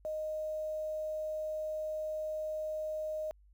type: tone with quantisation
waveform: sine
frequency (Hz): 620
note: D#5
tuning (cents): -6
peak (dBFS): -34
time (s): 0.05-3.31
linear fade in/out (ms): 0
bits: 10
effects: added 50 Hz sine -59 dBFS peak until 3.53 s